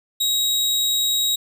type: tone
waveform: sawtooth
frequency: 3810 Hz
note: A#7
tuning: 37 cents sharp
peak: -15 dBFS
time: 0.2-1.36 s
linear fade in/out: 10 ms
effects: none